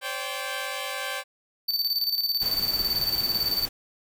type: chord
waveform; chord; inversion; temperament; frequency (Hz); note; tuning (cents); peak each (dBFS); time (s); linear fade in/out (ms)
10% pulse; C suspended second; none; equal with one note detuned; 523.3 / 573.6 / 784; C5 / D5 / G5; 0 / -41 / 0; -26; 0.01-1.24; 50
type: tone with tremolo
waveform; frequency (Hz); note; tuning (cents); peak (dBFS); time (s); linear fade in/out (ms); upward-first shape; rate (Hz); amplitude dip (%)
square; 4557; C#8; +47; -22; 1.68-3.66; 10; square; 18; 60
type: noise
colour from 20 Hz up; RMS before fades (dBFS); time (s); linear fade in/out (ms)
pink; -37; 2.41-3.69; 10
effects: none